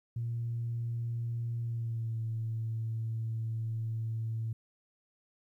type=tone with pitch glide; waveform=sine; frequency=117.1 to 112.59 Hz; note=A#2 to A2; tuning=+8 to +40 cents; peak=-31 dBFS; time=0.16-4.53 s; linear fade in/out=5 ms; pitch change=-68 cents; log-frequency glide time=1.62-2.21 s; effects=tanh soft clip ceiling -27 dBFS + 12-bit